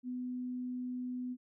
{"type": "tone", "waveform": "sine", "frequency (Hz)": 250, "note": "B3", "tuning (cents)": 21, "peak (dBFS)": -36, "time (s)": [0.03, 1.37], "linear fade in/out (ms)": 50, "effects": []}